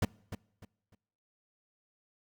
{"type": "noise with echo", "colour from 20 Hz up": "brown", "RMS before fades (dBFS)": -26, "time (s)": [0.02, 0.05], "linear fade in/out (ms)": 5, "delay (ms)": 300, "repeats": 3, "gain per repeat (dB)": -11, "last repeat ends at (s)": 0.95, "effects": ["noise-tail reverb RT60 0.8 s tail -24 dB re dry"]}